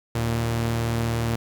sawtooth tone pair together, 76.3 / 115.92 Hz, D#2 / A#2, -33 / -9 cents, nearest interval perfect fifth, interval 724 cents, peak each -27 / -19 dBFS, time 0.15-1.36 s, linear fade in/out 5 ms, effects 9-bit

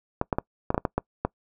clicks, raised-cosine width 1 ms, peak -9 dBFS, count 9, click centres 0.214 / 0.328 / 0.385 / 0.704 / 0.745 / 0.779 / 0.852 / 0.98 / 1.25 s, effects noise-tail reverb RT60 0.1 s tail -24 dB re dry

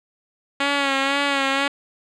5% pulse tone with vibrato, 277.2 Hz, C#4, in tune, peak -7 dBFS, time 0.6-1.68 s, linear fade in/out 5 ms, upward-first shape sine, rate 2 Hz, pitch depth 43 cents each way, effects low-pass 5000 Hz 12 dB/octave

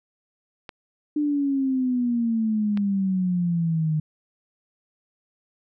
clicks, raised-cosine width 0.3 ms, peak -20 dBFS, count 2, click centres 0.692 / 2.774 s
sine exponential sweep, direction down, 300.2 to 152.8 Hz, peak -20 dBFS, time 1.16-4 s, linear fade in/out 5 ms
effects none

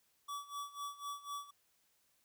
square tone with tremolo, 1146 Hz, D6, 43 cents flat, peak -40 dBFS, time 0.28-1.51 s, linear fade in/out 10 ms, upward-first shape sine, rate 4 Hz, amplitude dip 85%, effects white hiss -75 dBFS RMS until 2.24 s

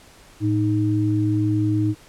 sine tone pair together, 110 / 311.1 Hz, A2 / D#4, 0 / 0 cents, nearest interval octave + tritone, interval 1800 cents, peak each -20 dBFS, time 0.4-1.95 s, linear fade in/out 50 ms, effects pink hiss -49 dBFS RMS until 2.08 s + low-pass 11000 Hz 12 dB/octave

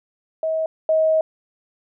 sine tone pair in turn, 639 / 634.2 Hz, D#5 / D#5, +46 / +33 cents, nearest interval unison, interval 13 cents, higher first, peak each -19 / -14 dBFS, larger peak second, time 0.43-0.66 / 0.89-1.21 s, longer second, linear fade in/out 2 ms, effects none

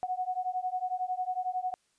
sine beating tone pair, 731 / 742 Hz, F#5 / F#5, -21 / +5 cents, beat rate 11 Hz, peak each -33 / -33 dBFS, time 0.03-1.74 s, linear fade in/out 0 ms, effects white hiss -72 dBFS RMS until 1.98 s + resampled to 22050 Hz

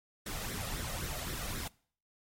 pink noise with flanger, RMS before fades -38 dBFS, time 0.26-1.68 s, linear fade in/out 5 ms, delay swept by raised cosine 0.52 to 1.62 ms, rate 3.8 Hz, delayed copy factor +0.6, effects noise-tail reverb RT60 0.5 s tail -23 dB re dry + MP3 64 kbps

